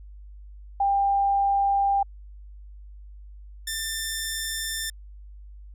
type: tone pair in turn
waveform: sine / 10% pulse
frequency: 795 / 1784.7 Hz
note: G5 / A6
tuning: +24 / +24 cents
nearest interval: octave + major second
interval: 1400 cents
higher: second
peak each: -19 dBFS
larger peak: neither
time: 0.8-2.03 / 3.67-4.9 s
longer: neither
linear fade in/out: 5 ms
effects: added 50 Hz sine -41 dBFS peak until 5.74 s